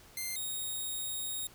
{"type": "tone pair in turn", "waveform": "5% pulse", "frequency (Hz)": [2093, 3736], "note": ["C7", "A#7"], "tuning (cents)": [0, 3], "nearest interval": "minor seventh", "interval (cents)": 1003, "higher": "second", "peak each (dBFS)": [-25, -27], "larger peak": "first", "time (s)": [[0.17, 0.36], [0.36, 1.47]], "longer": "second", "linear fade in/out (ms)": 2, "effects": ["pink hiss -57 dBFS RMS until 1.54 s"]}